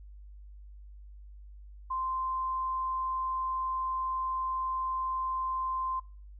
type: tone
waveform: sine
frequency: 1042 Hz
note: C6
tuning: 7 cents flat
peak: -30 dBFS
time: 1.9-6 s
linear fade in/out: 10 ms
effects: noise-tail reverb RT60 0.4 s tail -22 dB re dry + added 50 Hz sine -46 dBFS peak until 6.39 s